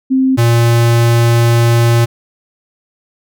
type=tone pair in turn; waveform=sine / square; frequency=262.8 / 117.33 Hz; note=C4 / A#2; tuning=+8 / +12 cents; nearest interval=octave + major second; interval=1396 cents; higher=first; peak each=-8 dBFS; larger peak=neither; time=0.1-0.37 / 0.37-2.06 s; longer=second; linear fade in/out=20 ms; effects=none